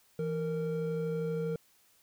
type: tone pair together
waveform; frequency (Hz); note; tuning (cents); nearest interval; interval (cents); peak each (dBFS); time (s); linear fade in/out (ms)
triangle; 164.81 / 461.9; E3 / A#4; 0 / -16; octave + tritone; 1784; -32 / -31; 0.19-1.56; 2
effects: white hiss -66 dBFS RMS until 2.02 s